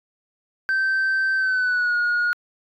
sine tone with pitch glide, 1553 to 1440.7 Hz, G6 to F#6, -17 to -47 cents, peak -16 dBFS, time 0.69-2.33 s, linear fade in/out 0 ms, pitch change -130 cents, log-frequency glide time 1.36-1.96 s, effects tanh soft clip ceiling -17 dBFS

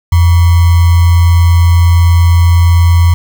sine tone with sample-and-hold, 85.7 Hz, F2, 32 cents flat, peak -3 dBFS, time 0.12-3.14 s, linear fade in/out 5 ms, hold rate 1050 Hz, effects none

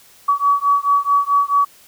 sine beating tone pair, 1134 / 1138.6 Hz, C#6 / C#6, +39 / +46 cents, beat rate 4.6 Hz, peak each -16 dBFS, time 0.28-1.65 s, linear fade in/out 10 ms, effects white hiss -48 dBFS RMS until 1.87 s

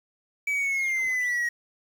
triangle exponential sweep, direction down, 2300 to 1887 Hz, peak -22 dBFS, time 0.47-1.49 s, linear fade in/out 5 ms, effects 8-bit

